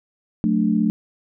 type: chord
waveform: sine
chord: D major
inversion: first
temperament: equal with one note detuned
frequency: 182.66 / 220 / 293.7 Hz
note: F#3 / A3 / D4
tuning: -22 / 0 / 0 cents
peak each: -22 / -18 / -23 dBFS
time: 0.44-0.9 s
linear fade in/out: 0 ms
effects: none